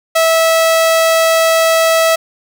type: tone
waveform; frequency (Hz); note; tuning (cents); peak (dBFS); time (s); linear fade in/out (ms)
sawtooth; 652; E5; -19; -5; 0.15-2.16; 10
effects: none